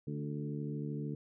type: harmonic tone with a mistuned harmonic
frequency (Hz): 73.2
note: D2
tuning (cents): -5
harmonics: 2 / 3 / 4 / 5 / 6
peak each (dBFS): -38 / -42 / -43 / -50 / -47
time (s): 0.07-1.15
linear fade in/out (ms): 5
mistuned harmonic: 5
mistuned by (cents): -18
effects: none